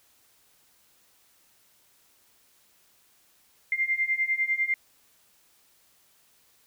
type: beating tone pair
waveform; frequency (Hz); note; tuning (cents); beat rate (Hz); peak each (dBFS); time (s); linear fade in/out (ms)
sine; 2093 / 2103; C7 / C7; 0 / +8; 10; -28 / -26; 3.72-4.74; 2
effects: white hiss -63 dBFS RMS until 6.66 s